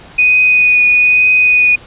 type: tone with vibrato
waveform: sine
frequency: 2483 Hz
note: D#7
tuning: 4 cents flat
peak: -6 dBFS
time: 0.18-1.76 s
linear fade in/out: 10 ms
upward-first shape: triangle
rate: 1.1 Hz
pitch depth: 15 cents each way
effects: pink hiss -37 dBFS RMS until 1.86 s + resampled to 8000 Hz